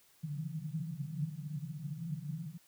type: band-pass noise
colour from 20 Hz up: pink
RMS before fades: -40 dBFS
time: 0.23-2.58 s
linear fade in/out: 10 ms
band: 140 to 170 Hz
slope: 96 dB/octave
effects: white hiss -66 dBFS RMS until 2.67 s